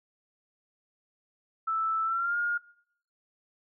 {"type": "tone with pitch glide", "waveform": "sine", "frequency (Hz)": [1318.5, 1421.3], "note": ["E6", "F6"], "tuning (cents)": [0, 30], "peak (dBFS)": -26, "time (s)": [1.67, 2.58], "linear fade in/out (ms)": 10, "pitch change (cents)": 130, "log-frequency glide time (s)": [2.04, 2.37], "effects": ["noise-tail reverb RT60 0.7 s tail -22 dB re dry"]}